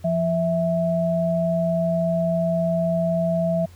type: tone pair together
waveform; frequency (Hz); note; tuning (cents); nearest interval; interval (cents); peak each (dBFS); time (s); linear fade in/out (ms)
sine; 171.6 / 656.2; F3 / E5; -30 / -8; octave + major seventh; 2322; -22 / -21; 0.04-3.66; 10
effects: added 88 Hz sine -43 dBFS peak until 3.75 s + pink hiss -54 dBFS RMS until 3.75 s